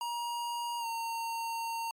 square tone with pitch glide, 948 to 917.3 Hz, A#5 to A#5, +29 to -28 cents, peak -34 dBFS, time 0.01-1.91 s, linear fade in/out 2 ms, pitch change -57 cents, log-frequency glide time 0.79-0.86 s, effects MP3 96 kbps

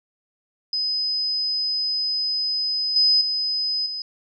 sine tone with level steps, 5030 Hz, D#8, 18 cents sharp, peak -21 / -14 / -21 / -27 dBFS, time 0.73-4.02 s, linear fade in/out 2 ms, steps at 2.96 / 3.21 / 3.86 s, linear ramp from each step 2 ms, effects none

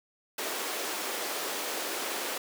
pink high-pass noise, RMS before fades -34 dBFS, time 0.38-2.38 s, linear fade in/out 5 ms, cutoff 330 Hz, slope 24 dB/octave, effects none

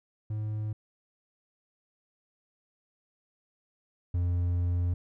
triangle tone pair in turn, 107.2 / 87.9 Hz, A2 / F2, -45 / +12 cents, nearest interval minor third, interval 343 cents, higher first, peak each -28 / -23 dBFS, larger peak second, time 0.3-0.73 / 4.14-4.94 s, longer second, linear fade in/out 5 ms, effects none

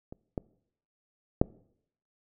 clicks, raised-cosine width 2 ms, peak -28 / -18 / -7 dBFS, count 3, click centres 0.125 / 0.378 / 1.415 s, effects noise-tail reverb RT60 0.7 s tail -23 dB re dry

